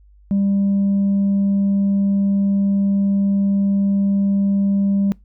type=tone with tanh clipping; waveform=sine; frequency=198.3 Hz; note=G3; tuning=20 cents sharp; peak=-15 dBFS; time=0.31-5.12 s; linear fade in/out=0 ms; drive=1 dB; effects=noise-tail reverb RT60 0.2 s tail -24 dB re dry + added 50 Hz sine -46 dBFS peak until 5.24 s